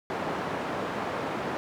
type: band-pass noise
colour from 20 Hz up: white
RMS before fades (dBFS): -32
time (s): 0.1-1.57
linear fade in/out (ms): 0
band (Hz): 130 to 1000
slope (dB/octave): 12
effects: none